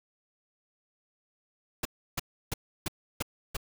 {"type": "noise bursts", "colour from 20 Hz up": "pink", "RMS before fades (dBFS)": -31, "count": 6, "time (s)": [1.83, 3.568], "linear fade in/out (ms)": 5, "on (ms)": 23, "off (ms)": 320, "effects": []}